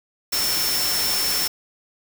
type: tone in noise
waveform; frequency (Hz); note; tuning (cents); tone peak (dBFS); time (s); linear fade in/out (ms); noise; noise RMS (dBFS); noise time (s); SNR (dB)
sine; 5380; E8; +34; -23; 0.32-1.48; 10; white; -24; 0.32-1.48; -2
effects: none